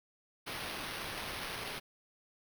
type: noise with sample-and-hold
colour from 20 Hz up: violet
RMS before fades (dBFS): -41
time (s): 0.46-1.8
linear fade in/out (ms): 20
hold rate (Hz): 7350
effects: none